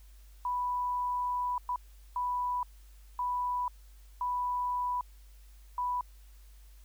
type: tone bursts at uneven times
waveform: sine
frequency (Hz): 987.8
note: B5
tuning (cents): 0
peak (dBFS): -29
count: 6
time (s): 0.45-1.58 / 1.69-1.76 / 2.16-2.63 / 3.19-3.68 / 4.21-5.01 / 5.78-6.01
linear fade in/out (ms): 2
effects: added 50 Hz sine -51 dBFS peak until 6.84 s + white hiss -65 dBFS RMS until 6.84 s